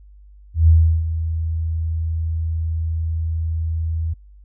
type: tone with ADSR envelope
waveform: sine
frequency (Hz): 81.2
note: E2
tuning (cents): -26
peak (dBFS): -7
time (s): 0.54-4.14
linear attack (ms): 140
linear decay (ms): 350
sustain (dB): -12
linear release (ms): 13
effects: added 50 Hz sine -42 dBFS peak until 4.44 s